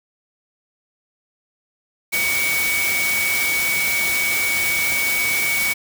sine tone in noise, 2251 Hz, C#7, 26 cents sharp, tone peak -19 dBFS, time 2.12-5.74 s, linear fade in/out 20 ms, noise white, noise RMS -24 dBFS, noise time 2.12-5.74 s, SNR +2 dB, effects none

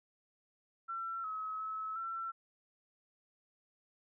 sine tone with pitch steps, 1349 / 1282 / 1295 / 1346 Hz, E6 / E6 / E6 / E6, +40 / -49 / -31 / +36 cents, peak -37 dBFS, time 0.88-2.32 s, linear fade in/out 20 ms, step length 360 ms, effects none

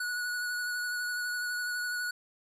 square tone with vibrato, 1466 Hz, F#6, 16 cents flat, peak -32 dBFS, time 0-2.11 s, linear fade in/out 5 ms, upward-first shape sine, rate 12 Hz, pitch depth 17 cents each way, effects resampled to 32000 Hz

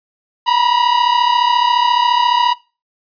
45% pulse tone pair together, 946.6 / 981 Hz, A#5 / B5, +26 / -12 cents, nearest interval minor second, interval 62 cents, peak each -14 dBFS, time 0.46-2.54 s, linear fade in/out 20 ms, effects noise-tail reverb RT60 0.3 s tail -20 dB re dry + resampled to 11025 Hz

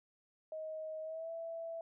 sine tone with pitch glide, 629 to 661.8 Hz, D#5 to E5, +19 to +7 cents, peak -40 dBFS, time 0.52-1.81 s, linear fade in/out 2 ms, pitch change +88 cents, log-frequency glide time 1.02-1.31 s, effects none

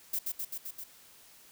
violet noise with echo, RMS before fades -32 dBFS, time 0.13-0.19 s, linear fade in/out 5 ms, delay 130 ms, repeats 5, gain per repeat -2 dB, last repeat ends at 0.84 s, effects white hiss -57 dBFS RMS until 1.51 s

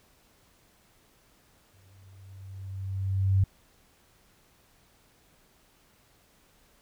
sine tone with exponential growth, 96.3 Hz, G2, 30 cents flat, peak -18 dBFS, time 1.73-3.44 s, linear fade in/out 5 ms, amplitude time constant 370 ms, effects pink hiss -63 dBFS RMS until 6.81 s

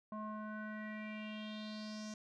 square tone with low-pass filter sweep, 213.9 Hz, A3, 49 cents flat, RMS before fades -45 dBFS, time 0.12-2.14 s, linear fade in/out 2 ms, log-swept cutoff 970 to 6200 Hz, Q 4.8, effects none

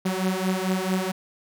sawtooth beating tone pair, 185 / 189.5 Hz, F#3 / F#3, 0 / +42 cents, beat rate 4.5 Hz, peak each -22 / -22 dBFS, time 0.05-1.12 s, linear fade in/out 10 ms, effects none

